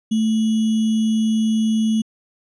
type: tone with sample-and-hold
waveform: sine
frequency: 220 Hz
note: A3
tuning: in tune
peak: -15 dBFS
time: 0.11-2.02 s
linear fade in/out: 10 ms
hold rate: 3150 Hz
effects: resampled to 22050 Hz